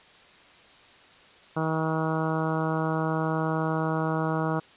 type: harmonic tone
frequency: 159.3 Hz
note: D#3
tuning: 41 cents sharp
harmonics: 1 / 2 / 3 / 4 / 5 / 6 / 7 / 8 / 9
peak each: -28 / -31 / -33 / -34 / -35 / -36 / -36 / -37 / -38 dBFS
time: 1.56-4.6 s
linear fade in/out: 10 ms
effects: white hiss -53 dBFS RMS until 4.76 s + resampled to 8000 Hz